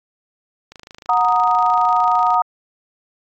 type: click train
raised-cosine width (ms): 0.2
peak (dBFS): -21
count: 44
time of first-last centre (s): 0.72-2.343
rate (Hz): 26.5
type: chord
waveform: sine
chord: D# minor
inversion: first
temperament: equal with one note detuned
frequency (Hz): 731.5 / 932.3 / 1244.5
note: F#5 / A#5 / D#6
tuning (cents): -20 / 0 / 0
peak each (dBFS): -17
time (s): 1.09-2.42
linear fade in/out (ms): 2
effects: AAC 64 kbps